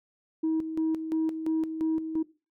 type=tone with tremolo; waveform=sine; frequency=319.3 Hz; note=D#4; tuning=45 cents sharp; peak=-22 dBFS; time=0.43-2.23 s; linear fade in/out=10 ms; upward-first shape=square; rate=2.9 Hz; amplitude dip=65%; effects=noise-tail reverb RT60 0.3 s tail -19 dB re dry + tanh soft clip ceiling -21 dBFS